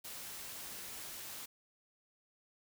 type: noise with amplitude modulation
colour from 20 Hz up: white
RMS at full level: -45 dBFS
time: 0.04-1.46 s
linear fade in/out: 10 ms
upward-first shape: sine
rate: 227 Hz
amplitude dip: 30%
effects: none